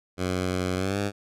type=tone with pitch glide; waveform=10% pulse; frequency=91.7 to 101.16 Hz; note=F#2 to G#2; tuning=-15 to -45 cents; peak=-17 dBFS; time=0.17-1.12 s; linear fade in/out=50 ms; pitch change=+170 cents; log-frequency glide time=0.76-0.99 s; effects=low-pass 10000 Hz 12 dB/octave